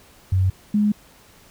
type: tone pair in turn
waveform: sine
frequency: 93.9 / 208.7 Hz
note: F#2 / G#3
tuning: +26 / +9 cents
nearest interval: octave + major second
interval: 1383 cents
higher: second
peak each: -15 dBFS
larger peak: neither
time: 0.32-0.5 / 0.74-0.92 s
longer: neither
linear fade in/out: 5 ms
effects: pink hiss -51 dBFS RMS until 1.5 s